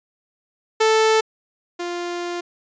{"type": "tone pair in turn", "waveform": "sawtooth", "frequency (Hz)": [440, 349.2], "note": ["A4", "F4"], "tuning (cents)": [0, 0], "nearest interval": "major third", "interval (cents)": 400, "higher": "first", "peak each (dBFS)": [-10, -21], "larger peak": "first", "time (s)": [[0.8, 1.21], [1.79, 2.41]], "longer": "second", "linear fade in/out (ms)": 10, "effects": ["resampled to 16000 Hz"]}